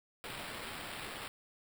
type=noise with sample-and-hold; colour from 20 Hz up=blue; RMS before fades=-44 dBFS; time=0.24-1.28 s; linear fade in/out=0 ms; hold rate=6300 Hz; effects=none